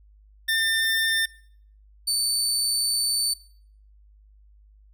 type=tone pair in turn; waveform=25% pulse; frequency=1798 / 4531 Hz; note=A6 / C#8; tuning=+37 / +37 cents; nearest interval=octave + major third; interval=1600 cents; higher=second; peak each=-17 dBFS; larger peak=neither; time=0.48-1.26 / 2.07-3.34 s; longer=second; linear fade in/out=10 ms; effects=noise-tail reverb RT60 0.6 s tail -22 dB re dry + added 51 Hz sine -51 dBFS peak until 4.93 s